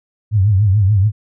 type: tone with vibrato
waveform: sine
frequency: 100.7 Hz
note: G2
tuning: 47 cents sharp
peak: -9 dBFS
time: 0.31-1.12 s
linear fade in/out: 50 ms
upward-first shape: triangle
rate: 6.9 Hz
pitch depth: 170 cents each way
effects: none